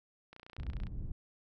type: click train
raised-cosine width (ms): 0.3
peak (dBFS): -35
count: 17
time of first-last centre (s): 0.33-0.869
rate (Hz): 29.7
type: low-pass noise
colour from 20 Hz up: pink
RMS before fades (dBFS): -39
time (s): 0.58-1.12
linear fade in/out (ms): 2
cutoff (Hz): 120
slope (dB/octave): 12
effects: none